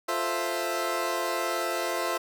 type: chord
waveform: 20% pulse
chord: F major seventh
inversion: none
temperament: equal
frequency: 349.2 / 440 / 523.3 / 659.3 Hz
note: F4 / A4 / C5 / E5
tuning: 0 / 0 / 0 / 0 cents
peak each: -28 / -31 / -28 / -26 dBFS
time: 0.08-2.18 s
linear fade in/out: 10 ms
effects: none